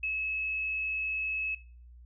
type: tone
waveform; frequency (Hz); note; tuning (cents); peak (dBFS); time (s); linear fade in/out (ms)
sine; 2585; E7; -34; -29; 0.03-1.55; 5
effects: noise-tail reverb RT60 0.5 s tail -22 dB re dry + added 60 Hz sine -49 dBFS peak until 2.05 s